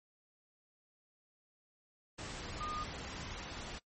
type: tone in noise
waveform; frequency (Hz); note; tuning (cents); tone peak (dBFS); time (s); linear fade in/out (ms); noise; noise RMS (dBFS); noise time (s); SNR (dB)
sine; 1222; D#6; -32; -38; 2.6-2.84; 10; pink; -44; 2.18-3.79; +3
effects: noise-tail reverb RT60 0.1 s tail -21 dB re dry + MP3 32 kbps